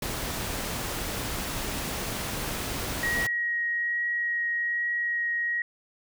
pink noise, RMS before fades -32 dBFS, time 0.02-3.27 s, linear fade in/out 5 ms
sine tone with vibrato, 1894 Hz, A#6, 27 cents sharp, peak -25 dBFS, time 3.03-5.62 s, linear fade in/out 2 ms, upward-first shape triangle, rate 1.2 Hz, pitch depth 9 cents each way
effects none

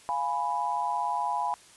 sine chord, F diminished, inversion none, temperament equal, 698.5 / 830.6 / 987.8 Hz, F5 / Ab5 / Cb6, 0 / 0 / 0 cents, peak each -35 / -30 / -29 dBFS, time 0.09-1.54 s, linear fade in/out 0 ms, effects white hiss -54 dBFS RMS until 1.76 s + resampled to 24000 Hz

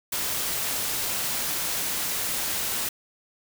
white noise, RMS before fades -28 dBFS, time 0.12-2.89 s, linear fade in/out 5 ms, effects none

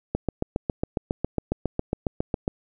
click train, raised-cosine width 2 ms, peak -10 dBFS, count 18, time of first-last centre 0.15-2.479 s, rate 7.3 Hz, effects none

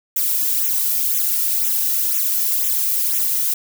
violet noise with flanger, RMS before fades -19 dBFS, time 0.16-3.54 s, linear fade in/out 5 ms, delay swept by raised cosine 0.21 to 1.91 ms, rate 2 Hz, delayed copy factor -0.85, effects none

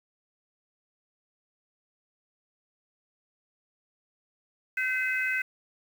harmonic tone, 512 Hz, C5, 38 cents flat, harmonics 3 / 4 / 5, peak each -29 / -30 / -32 dBFS, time 4.77-5.42 s, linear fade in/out 5 ms, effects 8-bit

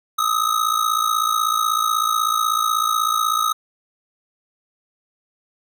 square ring-modulated tone, 1264 Hz, D#6, 27 cents sharp, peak -15 dBFS, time 0.18-3.53 s, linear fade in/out 10 ms, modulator 28.1 Hz, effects none

